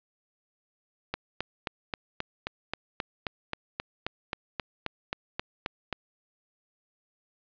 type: click train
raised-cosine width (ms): 0.3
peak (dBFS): -14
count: 19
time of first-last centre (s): 1.14-5.927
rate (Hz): 3.76
effects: resampled to 11025 Hz + 9-bit